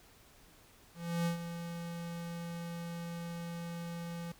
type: tone with ADSR envelope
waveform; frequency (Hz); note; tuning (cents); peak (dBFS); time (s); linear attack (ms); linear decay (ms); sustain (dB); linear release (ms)
square; 169.9; F3; -47; -30; 0.94-4.32; 320; 110; -10; 4
effects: pink hiss -61 dBFS RMS until 4.39 s